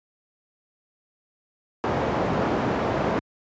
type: low-pass noise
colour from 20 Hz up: white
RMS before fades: -24 dBFS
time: 1.84-3.19 s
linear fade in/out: 0 ms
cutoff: 730 Hz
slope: 12 dB/octave
effects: high-pass 80 Hz 12 dB/octave + resampled to 16000 Hz